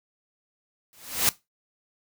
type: noise with exponential growth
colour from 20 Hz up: white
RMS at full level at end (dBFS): -18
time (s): 0.93-1.29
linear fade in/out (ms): 0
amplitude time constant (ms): 78
effects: noise-tail reverb RT60 0.2 s tail -18 dB re dry